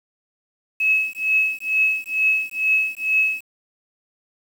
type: tone with tremolo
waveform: sine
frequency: 2578 Hz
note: E7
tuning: 39 cents flat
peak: -13 dBFS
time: 0.8-3.42 s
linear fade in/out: 5 ms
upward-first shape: triangle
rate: 2.2 Hz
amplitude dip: 100%
effects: 7-bit